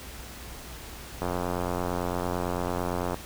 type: click train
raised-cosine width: 1 ms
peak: -15 dBFS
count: 172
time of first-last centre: 1.22-3.144 s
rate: 88.9 Hz
effects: added 60 Hz sine -44 dBFS peak until 3.25 s + pink hiss -43 dBFS RMS until 3.25 s